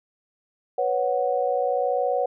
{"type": "chord", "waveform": "sine", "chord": "B suspended second", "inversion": "none", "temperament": "equal", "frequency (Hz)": [493.9, 554.4, 740], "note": ["B4", "C#5", "F#5"], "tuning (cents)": [0, 0, 0], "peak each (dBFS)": -25, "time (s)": [0.78, 2.26], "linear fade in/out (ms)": 5, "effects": []}